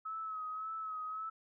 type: tone with vibrato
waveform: sine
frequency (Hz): 1285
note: E6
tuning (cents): -45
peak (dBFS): -38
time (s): 0.05-1.3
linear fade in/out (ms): 10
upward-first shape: sine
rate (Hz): 1.8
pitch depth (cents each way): 38
effects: none